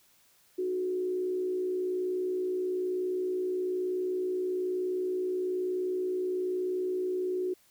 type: tone with frequency modulation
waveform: sine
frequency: 367.2 Hz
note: F#4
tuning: 13 cents flat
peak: -28 dBFS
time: 0.58-7.54 s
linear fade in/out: 10 ms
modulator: 61.1 Hz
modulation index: 0.39
effects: white hiss -64 dBFS RMS until 7.7 s